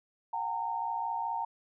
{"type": "tone cluster", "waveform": "sine", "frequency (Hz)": [737, 802, 916], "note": ["F#5", "G5", "A#5"], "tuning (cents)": [-7, 39, -31], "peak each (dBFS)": [-40, -38, -32], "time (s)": [0.33, 1.45], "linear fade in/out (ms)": 5, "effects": []}